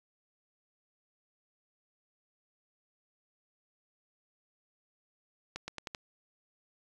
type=accelerating click train; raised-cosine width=0.2 ms; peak=-21 dBFS; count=5; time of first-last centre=5.56-5.948 s; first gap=120 ms; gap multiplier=0.86; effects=resampled to 24000 Hz